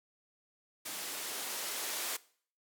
violet noise with band-pass filter sweep, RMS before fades -39 dBFS, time 0.85-2.17 s, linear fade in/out 10 ms, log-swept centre 240 to 420 Hz, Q 0.96, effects noise-tail reverb RT60 0.5 s tail -20 dB re dry

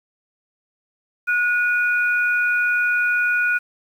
sine tone pair together, 1454 / 2456 Hz, F#6 / D#7, -31 / -23 cents, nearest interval major sixth, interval 908 cents, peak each -17 / -24 dBFS, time 1.27-3.59 s, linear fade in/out 20 ms, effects 8-bit

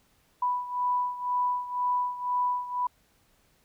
sine beating tone pair, 987.8 / 989.8 Hz, B5 / B5, 0 / +4 cents, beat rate 2 Hz, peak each -27 / -31 dBFS, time 0.42-2.87 s, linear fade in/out 5 ms, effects pink hiss -66 dBFS RMS until 3.64 s

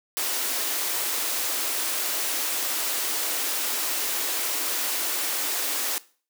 white high-pass noise, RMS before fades -27 dBFS, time 0.17-5.98 s, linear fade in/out 0 ms, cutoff 260 Hz, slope 96 dB/octave, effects noise-tail reverb RT60 0.4 s tail -19 dB re dry

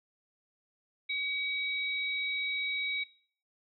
sine tone pair together, 2275 / 3820 Hz, C#7 / A#7, +44 / +42 cents, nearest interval major sixth, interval 898 cents, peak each -32 / -36 dBFS, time 1.09-3.04 s, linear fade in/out 10 ms, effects noise-tail reverb RT60 0.5 s tail -19 dB re dry

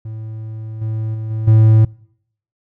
triangle tone with level steps, 110 Hz, A2, in tune, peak -23 / -16 / -19 / -16 / -4 dBFS, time 0.05-1.85 s, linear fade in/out 5 ms, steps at 0.81 / 1.14 / 1.3 / 1.47 s, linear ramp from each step 10 ms, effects noise-tail reverb RT60 0.7 s tail -25 dB re dry

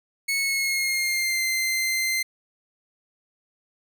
sawtooth tone with pitch glide, 2201 to 2080 Hz, C#7 to C7, -13 to -11 cents, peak -19 dBFS, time 0.28-2.23 s, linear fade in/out 10 ms, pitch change -98 cents, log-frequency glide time 0.39-1.44 s, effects none

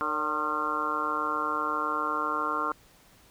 harmonic tone with a mistuned harmonic, 152.3 Hz, D#3, 37 cents flat, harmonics 2 / 3 / 4 / 5 / 6 / 7 / 8 / 9, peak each -38 / -38 / -41 / -43 / -39 / -31 / -33 / -31 dBFS, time 0.01-2.72 s, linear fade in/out 0 ms, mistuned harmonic 4, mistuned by -85 cents, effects pink hiss -58 dBFS RMS until 3.3 s

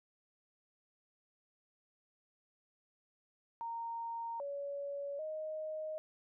sine tone with pitch steps, 925 / 565 / 623 Hz, A#5 / C#5 / D#5, -14 / +33 / +2 cents, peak -38 dBFS, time 3.61-5.98 s, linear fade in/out 0 ms, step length 790 ms, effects none

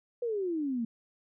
sine exponential sweep, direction down, 493.9 to 222.6 Hz, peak -29 dBFS, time 0.22-0.85 s, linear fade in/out 5 ms, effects none

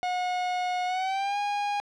45% pulse tone with pitch glide, 725 to 818.5 Hz, F#5 to G#5, -35 to -25 cents, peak -26 dBFS, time 0.03-1.8 s, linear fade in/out 0 ms, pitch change +210 cents, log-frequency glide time 0.86-1.38 s, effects low-pass 4000 Hz 12 dB/octave

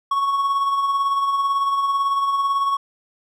triangle tone with tremolo, 1108.7 Hz, C#6, in tune, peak -14 dBFS, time 0.11-2.77 s, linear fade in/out 5 ms, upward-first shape sine, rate 18 Hz, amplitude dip 40%, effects none

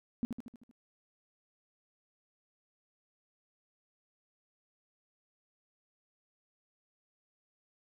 sine tone with echo, 237.8 Hz, A#3, 35 cents sharp, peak -28 dBFS, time 0.23-0.25 s, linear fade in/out 0 ms, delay 77 ms, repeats 6, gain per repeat -5 dB, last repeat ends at 0.712 s, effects none

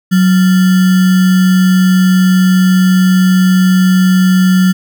sine tone with sample-and-hold, 185.2 Hz, F#3, 2 cents sharp, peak -5 dBFS, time 0.11-4.73 s, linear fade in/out 20 ms, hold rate 1575 Hz, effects none

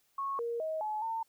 sine tone with pitch steps, 1099 / 469 / 633 / 855 / 903 Hz, C#6 / A#4 / D#5 / A5 / A5, -15 / +11 / +30 / -50 / +45 cents, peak -32 dBFS, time 0.18-1.23 s, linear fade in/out 5 ms, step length 210 ms, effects white hiss -72 dBFS RMS until 1.28 s

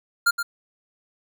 square tone with echo, 1400 Hz, F6, 4 cents sharp, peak -16 dBFS, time 0.26-0.31 s, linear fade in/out 10 ms, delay 120 ms, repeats 1, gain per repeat -8 dB, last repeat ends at 0.43 s, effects none

